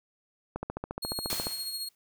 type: click train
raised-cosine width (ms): 1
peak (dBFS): -19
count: 14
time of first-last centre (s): 0.56-1.469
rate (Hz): 14.3
type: tone with tremolo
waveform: sawtooth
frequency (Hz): 4292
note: C8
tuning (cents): +43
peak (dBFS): -29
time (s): 1.02-1.89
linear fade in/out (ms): 10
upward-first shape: sine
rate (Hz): 14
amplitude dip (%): 45
type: noise with exponential decay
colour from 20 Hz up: white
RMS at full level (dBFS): -32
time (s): 1.3-1.95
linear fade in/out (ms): 1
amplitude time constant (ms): 140
effects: none